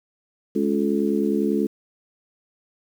harmonic tone with a mistuned harmonic, 70.2 Hz, C#2, 22 cents sharp, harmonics 3 / 4 / 5 / 6, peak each -23 / -24 / -25 / -26 dBFS, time 0.55-1.67 s, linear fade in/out 10 ms, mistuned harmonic 6, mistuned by +46 cents, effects 8-bit

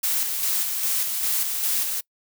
blue noise with tremolo, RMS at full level -23 dBFS, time 0.03-2.01 s, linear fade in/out 10 ms, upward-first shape square, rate 2.5 Hz, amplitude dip 35%, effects noise-tail reverb RT60 0.1 s tail -25 dB re dry

